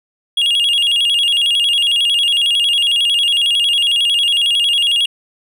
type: tone with vibrato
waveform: triangle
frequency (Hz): 3063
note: G7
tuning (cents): -41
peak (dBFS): -10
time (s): 0.37-5.06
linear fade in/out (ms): 5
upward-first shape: square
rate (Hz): 11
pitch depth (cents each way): 140
effects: none